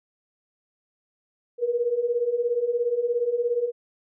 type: beating tone pair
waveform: sine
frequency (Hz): 466.2 / 483.2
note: A#4 / B4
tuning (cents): 0 / -38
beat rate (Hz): 17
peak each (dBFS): -27 / -23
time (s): 1.58-3.72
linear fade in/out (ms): 50
effects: none